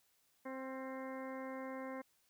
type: harmonic tone with a mistuned harmonic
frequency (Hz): 263.2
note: C4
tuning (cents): +10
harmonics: 1 / 2 / 3 / 4 / 5 / 6 / 7 / 8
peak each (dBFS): -46 / -46 / -54 / -51 / -60 / -58 / -57 / -57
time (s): 0.45-2.02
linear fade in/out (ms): 10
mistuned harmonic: 5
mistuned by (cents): +33
effects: white hiss -75 dBFS RMS until 2.29 s